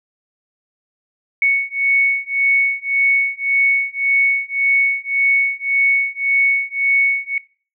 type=beating tone pair; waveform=sine; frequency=2217 / 2218.8 Hz; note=C#7 / C#7; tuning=0 / +1 cents; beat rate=1.8 Hz; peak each=-17 dBFS; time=1.42-7.38 s; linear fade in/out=2 ms; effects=noise-tail reverb RT60 0.4 s tail -22 dB re dry